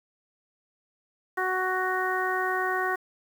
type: harmonic tone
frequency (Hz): 371.5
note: F#4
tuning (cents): +7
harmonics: 1 / 2 / 3 / 4 / 5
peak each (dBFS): -31 / -31 / -31 / -31 / -31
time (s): 1.37-2.96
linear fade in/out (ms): 10
effects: 8-bit